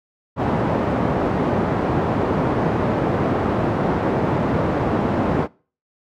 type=band-pass noise; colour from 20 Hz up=pink; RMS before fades=-20 dBFS; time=0.36-5.48 s; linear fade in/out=50 ms; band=120 to 900 Hz; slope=12 dB/octave; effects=noise-tail reverb RT60 0.4 s tail -24 dB re dry